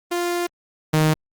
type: tone pair in turn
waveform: sawtooth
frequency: 349.2 / 155.55 Hz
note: F4 / D#3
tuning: 0 / 0 cents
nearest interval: octave + major second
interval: 1400 cents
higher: first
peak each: -17 / -11 dBFS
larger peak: second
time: 0.11-0.47 / 0.93-1.14 s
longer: first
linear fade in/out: 10 ms
effects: Opus 24 kbps